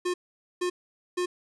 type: tone bursts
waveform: square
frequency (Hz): 358.2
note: F4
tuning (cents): +44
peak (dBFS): -26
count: 3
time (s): 0.05-1.26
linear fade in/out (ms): 10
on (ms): 90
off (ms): 470
effects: resampled to 24000 Hz + 10-bit